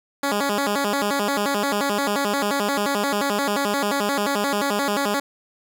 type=tone with vibrato; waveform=10% pulse; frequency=239.9 Hz; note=A#3; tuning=50 cents sharp; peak=-12 dBFS; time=0.23-5.2 s; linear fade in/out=5 ms; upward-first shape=square; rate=5.7 Hz; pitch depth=270 cents each way; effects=none